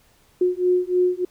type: beating tone pair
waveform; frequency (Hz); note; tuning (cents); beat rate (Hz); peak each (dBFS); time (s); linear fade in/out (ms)
sine; 360 / 363.3; F#4 / F#4; -47 / -32; 3.3; -20; 0.41-1.25; 5
effects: pink hiss -58 dBFS RMS until 1.3 s